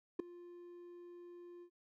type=tone with ADSR envelope; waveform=triangle; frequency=350 Hz; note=F4; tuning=4 cents sharp; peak=-27 dBFS; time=0.19-1.7 s; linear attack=8 ms; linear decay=4 ms; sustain=-22 dB; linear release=78 ms; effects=none